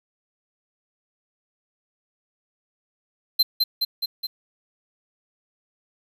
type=tone with echo; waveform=square; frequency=4111 Hz; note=C8; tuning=31 cents flat; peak=-14 dBFS; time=3.39-3.43 s; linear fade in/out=10 ms; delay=210 ms; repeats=4; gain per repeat=-3 dB; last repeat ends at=4.27 s; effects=9-bit